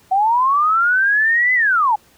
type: linear two-way sweep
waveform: sine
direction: up then down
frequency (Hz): 742 to 2034 to 806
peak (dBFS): -12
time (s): 0.11-1.96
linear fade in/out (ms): 10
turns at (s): 1.54
effects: pink hiss -52 dBFS RMS until 2.17 s + high-pass 60 Hz 12 dB/octave